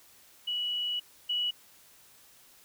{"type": "tone pair in turn", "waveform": "sine", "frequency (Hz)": [2936, 2936], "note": ["F#7", "F#7"], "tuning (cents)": [-14, -14], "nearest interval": "unison", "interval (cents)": 0, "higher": "neither", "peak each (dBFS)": [-29, -27], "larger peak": "second", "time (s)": [[0.47, 1], [1.29, 1.51]], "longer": "first", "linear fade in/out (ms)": 10, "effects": ["white hiss -58 dBFS RMS until 2.64 s"]}